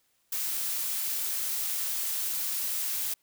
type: noise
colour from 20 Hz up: blue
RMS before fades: -31 dBFS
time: 0.32-3.14 s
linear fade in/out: 5 ms
effects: white hiss -71 dBFS RMS until 3.22 s